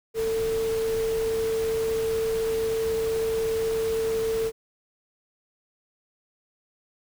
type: tone in noise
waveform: sine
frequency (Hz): 448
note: A4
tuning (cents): +31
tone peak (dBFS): -23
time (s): 0.14-4.52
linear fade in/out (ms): 50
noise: pink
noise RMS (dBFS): -37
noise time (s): 0.14-4.52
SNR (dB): +11
effects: none